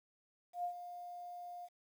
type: tone with ADSR envelope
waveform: sine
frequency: 707 Hz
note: F5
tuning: 21 cents sharp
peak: -34 dBFS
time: 0.53-1.69 s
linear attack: 110 ms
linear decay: 91 ms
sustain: -11 dB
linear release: 46 ms
effects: 11-bit